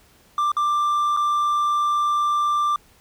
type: tone with dropouts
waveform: triangle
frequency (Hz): 1182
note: D6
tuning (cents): +11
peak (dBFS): -16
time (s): 0.38-2.76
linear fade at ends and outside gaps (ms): 2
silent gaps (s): 0.518-0.567 / 1.166-1.171
effects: pink hiss -55 dBFS RMS until 3 s